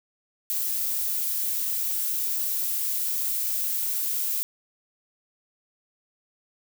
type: noise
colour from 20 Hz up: violet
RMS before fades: -27 dBFS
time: 0.5-4.43 s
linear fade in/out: 0 ms
effects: none